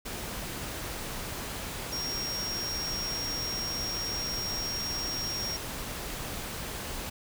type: tone in noise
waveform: sine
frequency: 5580 Hz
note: F8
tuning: 2 cents flat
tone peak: -32 dBFS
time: 1.92-5.57 s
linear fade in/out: 10 ms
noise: pink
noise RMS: -37 dBFS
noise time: 0.05-7.1 s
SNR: +2 dB
effects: none